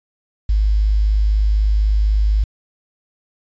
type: tone with quantisation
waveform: sine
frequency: 52 Hz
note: G#1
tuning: 3 cents sharp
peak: -12 dBFS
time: 0.49-2.44 s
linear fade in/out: 5 ms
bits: 7
effects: resampled to 16000 Hz